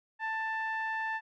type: tone with low-pass filter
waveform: sawtooth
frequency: 885 Hz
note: A5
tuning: 10 cents sharp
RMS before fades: -34 dBFS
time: 0.19-1.21 s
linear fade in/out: 50 ms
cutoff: 1900 Hz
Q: 2.8
effects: none